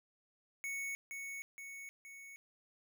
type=tone with echo; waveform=square; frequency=2217 Hz; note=C#7; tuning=in tune; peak=-39 dBFS; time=0.64-0.95 s; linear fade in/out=0 ms; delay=470 ms; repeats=3; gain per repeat=-4 dB; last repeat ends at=2.36 s; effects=none